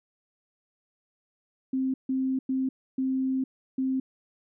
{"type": "tone bursts at uneven times", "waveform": "sine", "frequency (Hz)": 262.8, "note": "C4", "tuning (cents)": 8, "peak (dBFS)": -24, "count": 5, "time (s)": [[1.73, 1.94], [2.09, 2.39], [2.49, 2.69], [2.98, 3.44], [3.78, 4]], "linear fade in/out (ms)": 5, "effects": []}